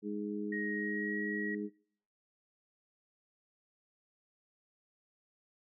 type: harmonic tone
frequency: 103.83 Hz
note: G#2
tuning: in tune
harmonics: 2 / 3 / 4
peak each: -38 / -40 / -41 dBFS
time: 0.02-1.7 s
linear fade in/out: 50 ms
type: tone with pitch glide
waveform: sine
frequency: 1879 to 1907.4 Hz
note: A#6 to A#6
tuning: +13 to +39 cents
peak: -37 dBFS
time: 0.52-1.55 s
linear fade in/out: 5 ms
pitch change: +26 cents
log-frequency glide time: 0.75-1.18 s
effects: noise-tail reverb RT60 0.6 s tail -24 dB re dry